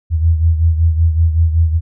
sine beating tone pair, 81.1 / 86.4 Hz, E2 / F2, -28 / -18 cents, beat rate 5.3 Hz, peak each -10 / -17 dBFS, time 0.1-1.81 s, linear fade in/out 50 ms, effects none

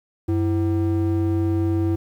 triangle ring-modulated tone, 212.1 Hz, G#3, 37 cents sharp, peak -13 dBFS, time 0.28-1.96 s, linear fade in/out 10 ms, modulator 118 Hz, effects 9-bit

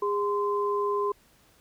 sine tone pair together, 408.1 / 1034 Hz, G#4 / C6, -30 / -21 cents, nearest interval octave + major third, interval 1609 cents, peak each -26 / -28 dBFS, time 0.02-1.12 s, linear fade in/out 5 ms, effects pink hiss -61 dBFS RMS until 1.6 s

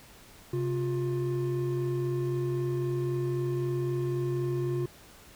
triangle tone pair together, 132.75 / 354.4 Hz, C3 / F4, +25 / +25 cents, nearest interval octave + perfect fourth, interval 1700 cents, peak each -28 dBFS, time 0.53-4.86 s, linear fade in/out 5 ms, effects pink hiss -53 dBFS RMS until 5.35 s

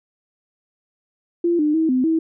sine tone with pitch steps, 343.2 / 300.7 / 321.1 / 255.9 / 323.3 Hz, F4 / D4 / E4 / C4 / E4, -30 / +41 / -45 / -38 / -34 cents, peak -15 dBFS, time 1.44-2.19 s, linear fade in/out 5 ms, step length 150 ms, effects none

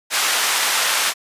pink band-pass noise, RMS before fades -19 dBFS, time 0.1-1.14 s, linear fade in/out 50 ms, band 1100 to 12000 Hz, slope 12 dB/octave, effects resampled to 32000 Hz

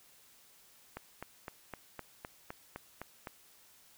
click train, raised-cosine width 0.5 ms, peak -26 dBFS, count 10, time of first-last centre 0.97-3.272 s, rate 3.91 Hz, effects white hiss -62 dBFS RMS until 3.97 s

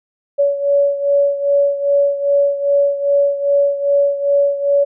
sine beating tone pair, 565 / 567.5 Hz, C#5 / C#5, +33 / +41 cents, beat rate 2.5 Hz, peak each -13 / -18 dBFS, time 0.38-4.85 s, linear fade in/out 20 ms, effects none

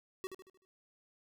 square tone with echo, 377.5 Hz, F#4, 35 cents sharp, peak -38 dBFS, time 0.24-0.27 s, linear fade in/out 0 ms, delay 76 ms, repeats 5, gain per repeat -7 dB, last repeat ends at 0.65 s, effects none

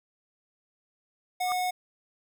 square tone, 730 Hz, F#5, 24 cents flat, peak -27 dBFS, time 1.4-1.71 s, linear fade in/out 10 ms
triangle tone with exponential growth, 1195 Hz, D6, 30 cents sharp, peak -25 dBFS, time 1.43-1.52 s, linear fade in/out 0 ms, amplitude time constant 18 ms
effects none

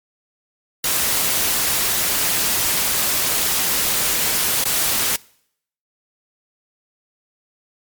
white noise with dropouts, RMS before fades -19 dBFS, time 0.84-5.16 s, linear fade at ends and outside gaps 2 ms, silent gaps 4.639-4.654 s, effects noise-tail reverb RT60 0.7 s tail -24 dB re dry + MP3 96 kbps

